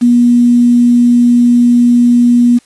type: tone with quantisation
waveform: sine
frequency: 241 Hz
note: B3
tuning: 42 cents flat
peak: -4 dBFS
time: 0.01-2.59 s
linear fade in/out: 20 ms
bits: 5
effects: white hiss -49 dBFS RMS until 2.65 s + resampled to 24000 Hz